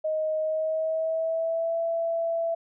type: tone with pitch glide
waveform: sine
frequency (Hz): 625 to 666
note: D#5 to E5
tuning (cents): +8 to +18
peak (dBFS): -24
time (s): 0.04-2.55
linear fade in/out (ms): 10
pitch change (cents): +110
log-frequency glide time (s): 0.4-1.78
effects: none